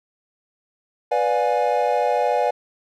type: chord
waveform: triangle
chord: B diminished seventh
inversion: none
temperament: equal with one note detuned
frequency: 493.9 / 587.3 / 711.5 / 830.6 Hz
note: B4 / D5 / F5 / Ab5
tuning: 0 / 0 / +32 / 0 cents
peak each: -21 dBFS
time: 1.11-2.51 s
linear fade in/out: 10 ms
effects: none